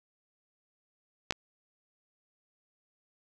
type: clicks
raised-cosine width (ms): 0.2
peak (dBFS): -8 / -23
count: 2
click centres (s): 1.308 / 1.324
effects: none